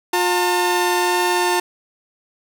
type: tone pair together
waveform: sawtooth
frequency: 356.4 / 900.1 Hz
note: F4 / A5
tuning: +35 / +39 cents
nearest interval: octave + major third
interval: 1604 cents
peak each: -15 dBFS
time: 0.13-1.6 s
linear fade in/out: 5 ms
effects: none